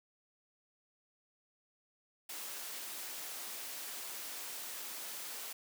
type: high-pass noise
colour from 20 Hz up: white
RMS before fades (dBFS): -44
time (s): 2.29-5.53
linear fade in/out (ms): 5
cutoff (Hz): 310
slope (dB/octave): 12
effects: none